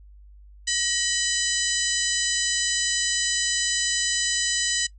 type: harmonic tone with a mistuned harmonic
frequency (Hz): 999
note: B5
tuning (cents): +20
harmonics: 2 / 3 / 4 / 5 / 6 / 7 / 8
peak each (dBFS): -30 / -30 / -30 / -30 / -30 / -30 / -30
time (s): 0.67-4.87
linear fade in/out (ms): 10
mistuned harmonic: 2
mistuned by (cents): -85
effects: noise-tail reverb RT60 0.1 s tail -20 dB re dry + added 50 Hz sine -45 dBFS peak until 4.98 s